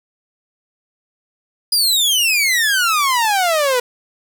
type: exponential sweep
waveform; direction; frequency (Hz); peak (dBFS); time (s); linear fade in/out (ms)
sawtooth; down; 4978 to 480; -10; 1.72-3.8; 5
effects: 8-bit